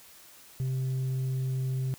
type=tone with tanh clipping; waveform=sine; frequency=130.81 Hz; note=C3; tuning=in tune; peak=-28 dBFS; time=0.6-1.94 s; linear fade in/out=0 ms; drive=3 dB; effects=white hiss -53 dBFS RMS until 1.98 s